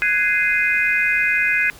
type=chord; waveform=sine; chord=Ab dominant seventh; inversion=third; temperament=just; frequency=1495.1 / 1661.2 / 2077 / 2492 Hz; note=Gb6 / Ab6 / C7 / Eb7; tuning=+18 / 0 / -13 / +2 cents; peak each=-24 / -21 / -20 / -20 dBFS; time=0.02-1.7 s; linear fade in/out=0 ms; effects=pink hiss -43 dBFS RMS until 1.79 s